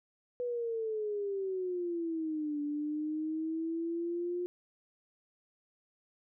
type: exponential two-way sweep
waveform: sine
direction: down then up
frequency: 493.9 to 291.2 to 356.9 Hz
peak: -32 dBFS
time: 0.4-4.46 s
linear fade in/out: 0 ms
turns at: 2.61 s
effects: none